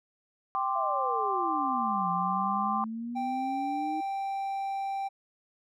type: chord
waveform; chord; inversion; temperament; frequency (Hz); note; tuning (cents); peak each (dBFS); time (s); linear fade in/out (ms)
sine; G suspended fourth; none; just; 784 / 1045.3 / 1176; G5 / C6 / D6; 0 / -2 / +2; -31; 0.55-2.84; 0
type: exponential two-way sweep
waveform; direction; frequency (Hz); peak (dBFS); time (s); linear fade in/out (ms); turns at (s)
sine; down then up; 697 to 174.4 to 315.6; -33; 0.75-4.01; 10; 2.1
type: tone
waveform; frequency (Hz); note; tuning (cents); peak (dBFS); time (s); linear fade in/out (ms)
triangle; 784; G5; 0; -28; 3.15-5.09; 20
effects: none